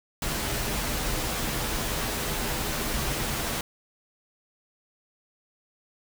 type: noise with comb filter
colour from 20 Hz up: pink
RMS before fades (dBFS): -29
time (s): 0.22-3.61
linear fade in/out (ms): 2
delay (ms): 11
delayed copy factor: -0.5
effects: none